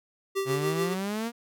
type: tone with tremolo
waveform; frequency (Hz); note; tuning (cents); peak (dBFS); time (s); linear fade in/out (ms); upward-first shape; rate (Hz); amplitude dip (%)
square; 390; G4; -9; -25; 0.35-0.95; 20; triangle; 6.9; 65
type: exponential sweep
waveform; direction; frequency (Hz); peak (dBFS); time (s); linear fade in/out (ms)
sawtooth; up; 132.4 to 239.2; -25; 0.45-1.32; 50
effects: none